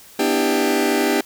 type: chord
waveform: sawtooth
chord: E minor seventh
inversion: second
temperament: just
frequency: 247.2 / 296.7 / 329.6 / 395.6 Hz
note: B3 / D4 / E4 / G4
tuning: +2 / +18 / 0 / +16 cents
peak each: -19 / -17 / -21 / -16 dBFS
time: 0.19-1.21 s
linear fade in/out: 5 ms
effects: white hiss -45 dBFS RMS until 1.25 s